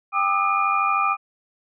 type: tone cluster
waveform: sine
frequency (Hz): 790 / 1197 / 1290 / 2426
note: G5 / D6 / E6 / D#7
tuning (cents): +13 / +33 / -38 / -44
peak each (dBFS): -26 / -20 / -25 / -27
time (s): 0.12-1.17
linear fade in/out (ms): 50
effects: none